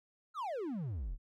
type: exponential sweep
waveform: triangle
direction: down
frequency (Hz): 1398 to 32.04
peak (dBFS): -34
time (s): 0.34-1.18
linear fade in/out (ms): 50
effects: none